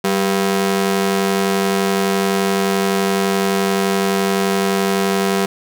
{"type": "ring-modulated tone", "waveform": "sawtooth", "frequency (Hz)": 293.7, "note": "D4", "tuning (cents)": 0, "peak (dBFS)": -8, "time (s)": [0.04, 5.46], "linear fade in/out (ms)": 5, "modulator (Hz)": 101, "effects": []}